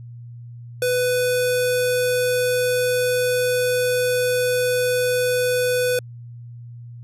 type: tone with low-pass filter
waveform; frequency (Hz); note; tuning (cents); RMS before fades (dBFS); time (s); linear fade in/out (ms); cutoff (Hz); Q
square; 497.8; B4; +14; -20; 0.82-5.99; 2; 12000; 2.1
effects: added 119 Hz sine -35 dBFS peak until 7.03 s